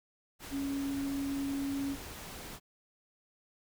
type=tone in noise; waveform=sine; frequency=277.2 Hz; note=C#4; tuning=in tune; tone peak=-32 dBFS; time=0.5-1.97 s; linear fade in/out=50 ms; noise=pink; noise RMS=-45 dBFS; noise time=0.39-2.6 s; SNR=+10 dB; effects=none

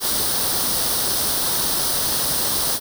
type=noise with comb filter; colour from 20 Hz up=white; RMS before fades=-21 dBFS; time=0-2.8 s; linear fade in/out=50 ms; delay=0.21 ms; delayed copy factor=+0.65; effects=none

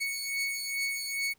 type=beating tone pair; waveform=sawtooth; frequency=2217 / 2219.4 Hz; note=C#7 / C#7; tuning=0 / +2 cents; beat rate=2.4 Hz; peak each=-32 / -29 dBFS; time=0-1.34 s; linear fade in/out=20 ms; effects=pink hiss -67 dBFS RMS until 1.38 s

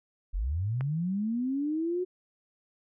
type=linear sweep; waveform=sine; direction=up; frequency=38.38 to 370 Hz; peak=-27 dBFS; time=0.33-2.05 s; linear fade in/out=20 ms
type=click; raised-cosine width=0.5 ms; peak=-24 dBFS; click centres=0.809 s
effects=none

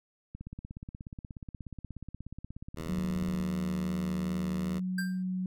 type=click train; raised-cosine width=5 ms; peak=-29 dBFS; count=52; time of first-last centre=0.35-3.404 s; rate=16.7 Hz
type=tone with vibrato; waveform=10% pulse; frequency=79.6 Hz; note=D#2; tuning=40 cents sharp; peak=-29 dBFS; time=2.76-4.8 s; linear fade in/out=20 ms; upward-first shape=sine; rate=2.7 Hz; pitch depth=25 cents each way
type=tone with pitch glide; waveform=sine; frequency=183.7 to 184.87 Hz; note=F#3 to F#3; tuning=-12 to -1 cents; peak=-30 dBFS; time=2.89-5.46 s; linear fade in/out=2 ms; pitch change=+11 cents; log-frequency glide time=4.14-5.06 s
type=tone with exponential decay; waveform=square; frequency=1583 Hz; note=G6; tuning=17 cents sharp; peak=-31 dBFS; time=4.98-5.23 s; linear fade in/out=5 ms; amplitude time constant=54 ms
effects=none

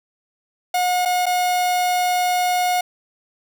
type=tone with dropouts; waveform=45% pulse; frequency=722 Hz; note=F#5; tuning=43 cents flat; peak=-17 dBFS; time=0.74-2.81 s; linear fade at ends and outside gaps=5 ms; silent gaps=1.052-1.056 / 1.258-1.264 s; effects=none

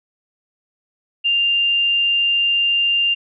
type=tone; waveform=sine; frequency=2794 Hz; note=F7; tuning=in tune; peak=-14 dBFS; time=1.24-3.15 s; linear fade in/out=20 ms; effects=none

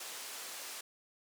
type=band-pass noise; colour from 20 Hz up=white; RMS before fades=-45 dBFS; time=0-0.81 s; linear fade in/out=5 ms; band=390 to 10000 Hz; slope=12 dB/octave; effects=none

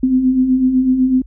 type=beating tone pair; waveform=sine; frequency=251 / 259 Hz; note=B3 / C4; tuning=+28 / -17 cents; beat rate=8 Hz; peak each=-20 / -11 dBFS; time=0.03-1.22 s; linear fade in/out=5 ms; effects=added 50 Hz sine -35 dBFS peak until 1.26 s

